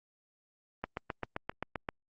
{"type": "click train", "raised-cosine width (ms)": 0.5, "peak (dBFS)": -19, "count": 9, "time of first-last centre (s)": [0.84, 1.888], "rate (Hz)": 7.63, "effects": ["Opus 24 kbps"]}